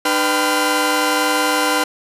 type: tone cluster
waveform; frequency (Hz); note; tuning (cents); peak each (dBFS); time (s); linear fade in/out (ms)
sawtooth; 301.9 / 498.1 / 783 / 1018 / 1397; D4 / B4 / G5 / C6 / F6; +48 / +15 / -2 / -48 / 0; -18; 0.05-1.84; 5
effects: resampled to 32000 Hz + 8-bit